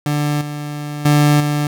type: tone with level steps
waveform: 30% pulse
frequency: 147.5 Hz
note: D3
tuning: 8 cents sharp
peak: -13 / -21 / -7 / -13 dBFS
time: 0.06-1.67 s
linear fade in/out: 2 ms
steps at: 0.41 / 1.05 / 1.4 s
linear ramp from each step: 5 ms
effects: none